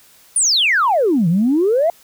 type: exponential two-way sweep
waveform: sine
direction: down then up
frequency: 9956 to 158.1 to 703 Hz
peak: -11 dBFS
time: 0.36-1.9 s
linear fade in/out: 2 ms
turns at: 1.28 s
effects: tanh soft clip ceiling -7 dBFS + white hiss -49 dBFS RMS until 2.03 s